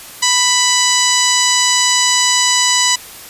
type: harmonic tone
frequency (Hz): 991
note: B5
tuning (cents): +6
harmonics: 1 / 2 / 3 / 4 / 5 / 6 / 7 / 8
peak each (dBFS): -19 / -19 / -19 / -19 / -19 / -19 / -19 / -19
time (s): 0.22-2.96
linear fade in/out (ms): 10
effects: white hiss -34 dBFS RMS until 3.29 s + resampled to 32000 Hz